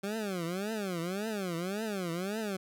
20% pulse tone with vibrato, 192.3 Hz, G3, 33 cents flat, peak -28 dBFS, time 0.03-2.57 s, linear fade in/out 10 ms, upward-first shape triangle, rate 1.8 Hz, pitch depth 290 cents each way, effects none

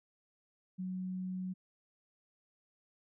sine tone, 185 Hz, F#3, in tune, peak -36 dBFS, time 0.78-1.54 s, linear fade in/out 20 ms, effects none

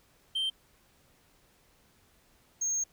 sine tone pair in turn, 3136 / 6463 Hz, G7 / G#8, 0 / -48 cents, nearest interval octave + minor second, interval 1252 cents, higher second, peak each -25 dBFS, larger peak neither, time 0.35-0.5 / 2.61-2.84 s, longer second, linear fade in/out 10 ms, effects tanh soft clip ceiling -27 dBFS + pink hiss -65 dBFS RMS until 2.92 s

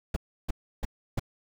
brown noise bursts, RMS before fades -27 dBFS, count 4, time 0.14-1.196 s, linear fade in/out 5 ms, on 24 ms, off 320 ms, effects none

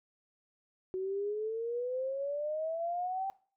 sine exponential sweep, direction up, 370 to 784 Hz, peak -32 dBFS, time 0.94-3.3 s, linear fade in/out 0 ms, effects noise-tail reverb RT60 0.4 s tail -19 dB re dry

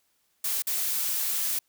blue noise with dropouts, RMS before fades -28 dBFS, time 0.44-1.59 s, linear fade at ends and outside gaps 5 ms, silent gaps 0.622-0.669 s, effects white hiss -71 dBFS RMS until 1.68 s

